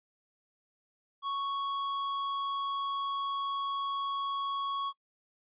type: tone with hard clipping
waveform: sine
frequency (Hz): 1109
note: C#6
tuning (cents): 0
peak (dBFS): -33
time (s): 1.22-4.93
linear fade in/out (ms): 50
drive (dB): 17
effects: noise-tail reverb RT60 0.1 s tail -25 dB re dry + resampled to 8000 Hz